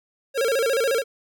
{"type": "tone with vibrato", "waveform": "square", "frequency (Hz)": 498.5, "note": "B4", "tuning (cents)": 16, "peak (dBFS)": -20, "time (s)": [0.34, 1.04], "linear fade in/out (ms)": 50, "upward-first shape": "square", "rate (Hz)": 14, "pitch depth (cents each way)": 150, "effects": []}